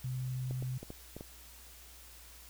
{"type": "tone with vibrato", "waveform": "sine", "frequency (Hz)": 128, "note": "C3", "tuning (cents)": -38, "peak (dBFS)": -34, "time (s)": [0.04, 0.78], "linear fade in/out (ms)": 5, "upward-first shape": "triangle", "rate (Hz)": 19, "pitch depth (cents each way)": 13}
{"type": "clicks", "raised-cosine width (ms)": 2, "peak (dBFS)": -30, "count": 6, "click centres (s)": [0.51, 0.625, 0.83, 0.904, 1.166, 1.209]}
{"effects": ["added 60 Hz sine -56 dBFS peak until 2.49 s", "white hiss -55 dBFS RMS until 2.49 s"]}